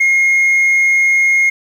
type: tone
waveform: sine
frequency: 2145 Hz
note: C7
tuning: 42 cents sharp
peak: -6 dBFS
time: 0-1.5 s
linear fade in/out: 10 ms
effects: tanh soft clip ceiling -8 dBFS + 7-bit